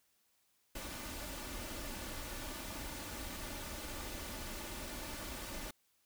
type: noise with comb filter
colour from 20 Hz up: pink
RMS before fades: -44 dBFS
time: 0.75-5.71 s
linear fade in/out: 5 ms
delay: 3.4 ms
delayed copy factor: +0.5
effects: white hiss -75 dBFS RMS until 6.05 s